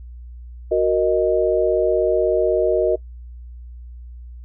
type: chord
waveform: sine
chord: D# minor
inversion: first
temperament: equal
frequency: 370 / 466.2 / 622.3 Hz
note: F#4 / A#4 / D#5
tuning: 0 / 0 / 0 cents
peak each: -19 dBFS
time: 0.71-2.96 s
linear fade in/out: 10 ms
effects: noise-tail reverb RT60 0.1 s tail -22 dB re dry + added 60 Hz sine -34 dBFS peak until 4.44 s